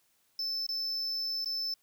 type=tone with dropouts; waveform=triangle; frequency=5274 Hz; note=E8; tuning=in tune; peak=-30 dBFS; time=0.39-1.74 s; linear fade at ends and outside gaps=2 ms; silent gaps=0.666-0.689 / 1.446-1.458 s; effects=white hiss -71 dBFS RMS until 1.82 s